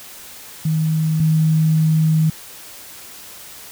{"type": "tone pair in turn", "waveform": "sine", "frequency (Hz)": [158, 158], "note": ["D#3", "D#3"], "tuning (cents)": [27, 27], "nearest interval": "unison", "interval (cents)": 0, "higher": "neither", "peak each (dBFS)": [-15, -12], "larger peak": "second", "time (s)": [[0.65, 1.2], [1.2, 2.3]], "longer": "second", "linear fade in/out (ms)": 5, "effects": ["white hiss -38 dBFS RMS until 3.71 s"]}